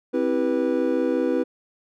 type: chord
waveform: triangle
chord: C major seventh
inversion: none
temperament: just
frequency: 261.6 / 327 / 392.4 / 490.5 Hz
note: C4 / E4 / G4 / B4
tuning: 0 / -14 / +2 / -12 cents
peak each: -23 / -23 / -27 / -22 dBFS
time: 0.13-1.44 s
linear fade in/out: 20 ms
effects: none